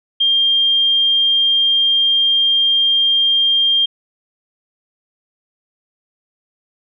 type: tone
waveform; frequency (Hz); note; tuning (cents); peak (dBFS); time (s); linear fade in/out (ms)
sine; 3200; G7; +35; -11; 0.2-3.86; 10
effects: none